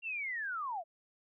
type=linear sweep; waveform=sine; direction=down; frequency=2776 to 622.3 Hz; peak=-35 dBFS; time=0.02-0.84 s; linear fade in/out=50 ms; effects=none